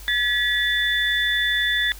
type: tone cluster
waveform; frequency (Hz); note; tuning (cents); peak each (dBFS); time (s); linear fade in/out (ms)
sine; 1706 / 1938 / 3502; G#6 / B6 / A7; +46 / -33 / -9; -23; 0.08-1.92; 0
effects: added 50 Hz sine -38 dBFS peak until 1.99 s + white hiss -44 dBFS RMS until 1.99 s